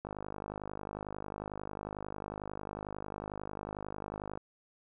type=click train; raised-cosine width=1 ms; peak=-25 dBFS; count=222; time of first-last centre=0.05-4.375 s; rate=51.1 Hz; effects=none